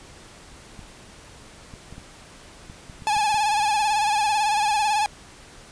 clicks, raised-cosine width 5 ms, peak -28 dBFS, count 9, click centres 0.792 / 1.738 / 1.926 / 1.981 / 2.699 / 2.898 / 3.022 / 3.166 / 3.344 s
45% pulse tone with vibrato, 844 Hz, G#5, 28 cents sharp, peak -19 dBFS, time 3.07-5.06 s, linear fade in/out 0 ms, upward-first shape sine, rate 18 Hz, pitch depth 63 cents each way
effects pink hiss -46 dBFS RMS until 5.71 s + resampled to 22050 Hz

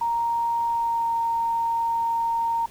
sine tone with pitch glide, 932.3 to 923.2 Hz, A#5 to A#5, 0 to -17 cents, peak -21 dBFS, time 0.01-2.66 s, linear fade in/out 5 ms, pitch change -17 cents, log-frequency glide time 0.66-1.14 s, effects pink hiss -49 dBFS RMS until 2.7 s

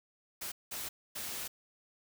white noise bursts at uneven times, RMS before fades -40 dBFS, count 3, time 0.41-0.52 / 0.71-0.89 / 1.15-1.48 s, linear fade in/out 10 ms, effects none

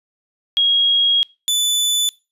sine / sawtooth tone pair in turn, 3287 / 3490 Hz, G#7 / A7, -19 / -15 cents, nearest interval minor second, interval 104 cents, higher second, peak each -12 dBFS, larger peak neither, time 0.57-1.23 / 1.48-2.09 s, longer first, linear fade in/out 0 ms, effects noise-tail reverb RT60 0.3 s tail -24 dB re dry + resampled to 32000 Hz

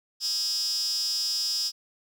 15% pulse tone with high-pass filter, 320 Hz, D#4, 49 cents sharp, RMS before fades -28 dBFS, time 0.2-1.72 s, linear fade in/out 50 ms, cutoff 5000 Hz, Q 9, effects none

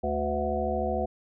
harmonic tone with a mistuned harmonic, 73.42 Hz, D2, in tune, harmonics 1 / 3 / 5 / 7 / 9 / 10, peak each -33 / -34 / -34 / -32 / -32 / -32 dBFS, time 0.03-1.06 s, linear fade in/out 10 ms, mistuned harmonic 7, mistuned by -35 cents, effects none

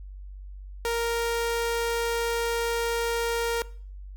sawtooth tone, 466.2 Hz, A#4, in tune, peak -21 dBFS, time 0.85-3.62 s, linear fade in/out 0 ms, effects noise-tail reverb RT60 0.5 s tail -20 dB re dry + added 48 Hz sine -38 dBFS peak until 4.16 s

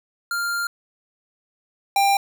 square tone pair in turn, 1396.9 / 794 Hz, F6 / G5, 0 / +22 cents, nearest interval minor seventh, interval 978 cents, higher first, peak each -23 / -16 dBFS, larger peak second, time 0.31-0.67 / 1.96-2.17 s, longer first, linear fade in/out 2 ms, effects none

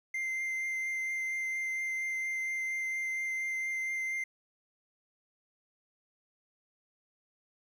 triangle tone with vibrato, 2087 Hz, C7, 5 cents flat, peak -30 dBFS, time 0.14-4.24 s, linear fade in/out 5 ms, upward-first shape triangle, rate 4.3 Hz, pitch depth 12 cents each way, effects 11-bit

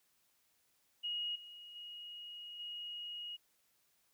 sine tone with level steps, 2884 Hz, F#7, 45 cents flat, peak -36 / -50 / -46 / -42 dBFS, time 1.03-3.37 s, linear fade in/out 20 ms, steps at 1.35 / 1.75 / 2.59 s, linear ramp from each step 10 ms, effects white hiss -75 dBFS RMS until 4.13 s

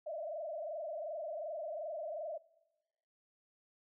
sine tone with frequency modulation, 634 Hz, D#5, 32 cents sharp, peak -38 dBFS, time 0.06-2.38 s, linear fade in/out 10 ms, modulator 22.7 Hz, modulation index 2, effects noise-tail reverb RT60 1.0 s tail -21 dB re dry

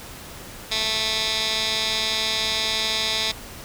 15% pulse tone with band-pass filter, 219.7 Hz, A3, 2 cents flat, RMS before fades -24 dBFS, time 0.71-3.32 s, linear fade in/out 10 ms, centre 4100 Hz, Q 2.5, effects pink hiss -39 dBFS RMS until 3.64 s

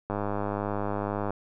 click train, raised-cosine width 1 ms, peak -16 dBFS, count 124, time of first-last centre 0.1-1.306 s, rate 102 Hz, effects none

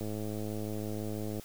click train, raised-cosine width 2 ms, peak -25 dBFS, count 148, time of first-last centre 0.01-1.397 s, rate 106 Hz, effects white hiss -52 dBFS RMS until 1.44 s

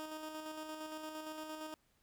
15% pulse tone with tremolo, 311.1 Hz, D#4, in tune, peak -36 dBFS, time 0-1.74 s, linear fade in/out 0 ms, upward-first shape square, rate 8.7 Hz, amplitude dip 35%, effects pink hiss -75 dBFS RMS until 2.02 s

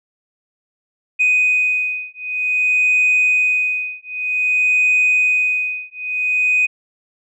sine beating tone pair, 2496 / 2496.53 Hz, D#7 / D#7, +5 / +5 cents, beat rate 0.53 Hz, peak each -16 dBFS, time 1.19-6.67 s, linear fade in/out 20 ms, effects tanh soft clip ceiling -8 dBFS

